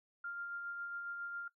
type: tone with tremolo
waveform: sine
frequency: 1396.9 Hz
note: F6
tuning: in tune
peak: -39 dBFS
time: 0.24-1.48 s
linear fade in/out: 5 ms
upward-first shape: sine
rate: 7.3 Hz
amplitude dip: 30%
effects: noise-tail reverb RT60 0.1 s tail -18 dB re dry